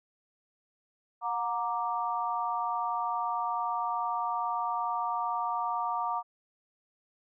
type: chord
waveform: sine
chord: Gb augmented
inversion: none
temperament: equal with one note detuned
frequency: 723.1 / 932.3 / 1174.7 Hz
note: Gb5 / Bb5 / D6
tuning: -40 / 0 / 0 cents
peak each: -34 / -32 / -33 dBFS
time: 1.21-6.23 s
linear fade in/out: 50 ms
effects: none